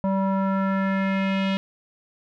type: tone with low-pass filter sweep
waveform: square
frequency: 193.3 Hz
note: G3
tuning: 24 cents flat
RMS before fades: -23 dBFS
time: 0.04-1.57 s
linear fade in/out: 0 ms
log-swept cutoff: 840 to 3200 Hz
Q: 2.5
effects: none